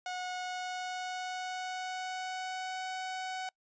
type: tone with pitch glide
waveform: sawtooth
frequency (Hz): 730 to 747.5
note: F#5 to F#5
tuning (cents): -24 to +17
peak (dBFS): -32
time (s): 0.06-3.49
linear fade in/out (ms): 2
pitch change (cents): +41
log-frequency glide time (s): 0.33-2.87
effects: noise-tail reverb RT60 0.1 s tail -26 dB re dry + resampled to 16000 Hz